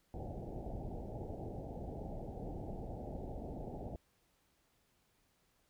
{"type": "low-pass noise", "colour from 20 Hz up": "pink", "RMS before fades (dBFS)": -44, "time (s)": [0.14, 3.96], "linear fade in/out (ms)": 0, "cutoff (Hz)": 830, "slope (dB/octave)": 96, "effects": ["pink hiss -75 dBFS RMS until 5.69 s"]}